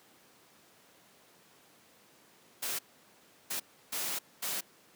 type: noise bursts at uneven times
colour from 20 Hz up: white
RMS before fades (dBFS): -35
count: 4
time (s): 2.62-2.79 / 3.5-3.6 / 3.92-4.19 / 4.42-4.61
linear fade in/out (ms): 10
effects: pink hiss -61 dBFS RMS until 4.95 s + high-pass 200 Hz 12 dB/octave